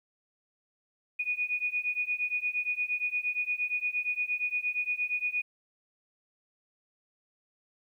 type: beating tone pair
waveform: sine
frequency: 2463 / 2471.6 Hz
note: D#7 / D#7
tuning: -18 / -12 cents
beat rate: 8.6 Hz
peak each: -32 / -31 dBFS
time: 1.19-5.42 s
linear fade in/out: 10 ms
effects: 11-bit